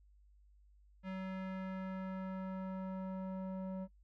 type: tone with low-pass filter sweep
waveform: square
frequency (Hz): 188.7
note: F#3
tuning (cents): +34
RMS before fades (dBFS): -42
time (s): 1.03-3.88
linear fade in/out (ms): 50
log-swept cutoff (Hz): 2300 to 730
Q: 1.3
effects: noise-tail reverb RT60 0.1 s tail -22 dB re dry + added 50 Hz sine -62 dBFS peak until 4.03 s